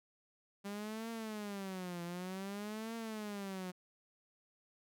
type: tone with vibrato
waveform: sawtooth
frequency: 198.4 Hz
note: G3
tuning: 21 cents sharp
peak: -37 dBFS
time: 0.64-3.72 s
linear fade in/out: 20 ms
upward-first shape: triangle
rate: 0.54 Hz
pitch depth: 260 cents each way
effects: none